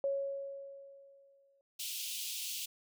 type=tone with exponential decay; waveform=sine; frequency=553 Hz; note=C#5; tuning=4 cents flat; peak=-29 dBFS; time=0.04-1.61 s; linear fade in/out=1 ms; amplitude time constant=340 ms
type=high-pass noise; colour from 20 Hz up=pink; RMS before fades=-40 dBFS; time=1.79-2.66 s; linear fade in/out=10 ms; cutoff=2700 Hz; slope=48 dB/octave
effects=none